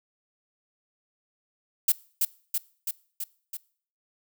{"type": "noise with echo", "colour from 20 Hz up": "violet", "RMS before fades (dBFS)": -20, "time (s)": [1.88, 1.92], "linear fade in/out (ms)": 5, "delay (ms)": 330, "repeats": 5, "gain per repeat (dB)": -3, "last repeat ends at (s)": 3.57, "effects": ["noise-tail reverb RT60 0.5 s tail -22 dB re dry"]}